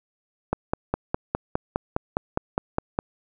click train, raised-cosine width 1 ms, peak -8 dBFS, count 13, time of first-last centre 0.53-2.989 s, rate 4.88 Hz, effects none

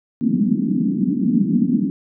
pink band-pass noise, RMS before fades -18 dBFS, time 0.21-1.9 s, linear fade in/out 0 ms, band 180 to 280 Hz, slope 48 dB/octave, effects none

